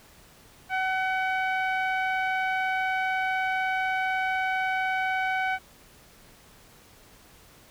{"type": "tone with low-pass filter", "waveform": "sawtooth", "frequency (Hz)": 754, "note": "F#5", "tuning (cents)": 32, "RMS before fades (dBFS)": -27, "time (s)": [0.69, 5.59], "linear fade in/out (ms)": 50, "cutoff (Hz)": 2000, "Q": 2.6, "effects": ["pink hiss -54 dBFS RMS until 7.7 s"]}